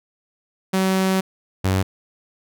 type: tone pair in turn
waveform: sawtooth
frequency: 189.5 / 94.75 Hz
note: F#3 / F#2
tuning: +42 / +42 cents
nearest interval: octave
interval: 1200 cents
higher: first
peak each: -13 dBFS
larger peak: neither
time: 0.73-1.21 / 1.64-1.83 s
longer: first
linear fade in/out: 10 ms
effects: none